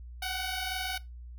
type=tone pair together; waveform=10% pulse; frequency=736 / 758 Hz; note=F#5 / F#5; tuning=-9 / +42 cents; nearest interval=minor second; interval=51 cents; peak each=-27 dBFS; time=0.22-0.98 s; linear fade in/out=5 ms; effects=noise-tail reverb RT60 0.2 s tail -18 dB re dry + added 60 Hz sine -42 dBFS peak until 1.38 s